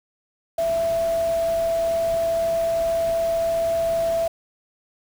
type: tone in noise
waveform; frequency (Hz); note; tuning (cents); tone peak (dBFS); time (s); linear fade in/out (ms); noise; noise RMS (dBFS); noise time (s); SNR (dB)
sine; 665; E5; +15; -19; 0.58-4.28; 5; pink; -37; 0.58-4.28; +15
effects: none